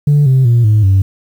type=tone with pitch steps; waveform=sine; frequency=146 / 131.58 / 118.59 / 106.88 / 96.32 Hz; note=D3 / C3 / A#2 / A2 / G2; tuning=-10 / +10 / +30 / -50 / -30 cents; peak=-4 dBFS; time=0.07-1.02 s; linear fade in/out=5 ms; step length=190 ms; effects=tanh soft clip ceiling -4 dBFS + 7-bit